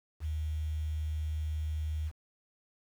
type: tone with quantisation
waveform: sine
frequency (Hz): 77.3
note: D#2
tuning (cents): -11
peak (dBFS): -31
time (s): 0.2-2.12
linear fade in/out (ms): 50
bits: 9
effects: none